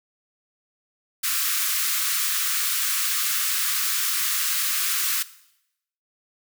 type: high-pass noise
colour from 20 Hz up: white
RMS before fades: -24 dBFS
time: 1.23-5.23 s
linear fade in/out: 10 ms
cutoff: 1100 Hz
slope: 96 dB/octave
effects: noise-tail reverb RT60 0.8 s tail -17 dB re dry